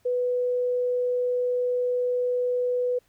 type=tone; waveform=sine; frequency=494.7 Hz; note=B4; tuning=3 cents sharp; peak=-22 dBFS; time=0.05-2.99 s; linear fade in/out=10 ms; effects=pink hiss -66 dBFS RMS until 3.08 s